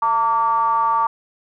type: ring-modulated tone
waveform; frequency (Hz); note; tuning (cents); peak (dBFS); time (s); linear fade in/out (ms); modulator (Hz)
triangle; 124.2; B2; +10; -10; 0.02-1.07; 5; 1030
effects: none